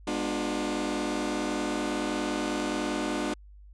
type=chord; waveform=sawtooth; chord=G# diminished seventh; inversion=none; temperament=just; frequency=207.7 / 249.2 / 299 / 358.8 Hz; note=G#3 / B3 / D4 / F4; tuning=0 / +16 / +31 / +47 cents; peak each=-32 / -31 / -27 / -31 dBFS; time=0.07-3.34 s; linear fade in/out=5 ms; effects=added 50 Hz sine -47 dBFS peak until 3.73 s + resampled to 22050 Hz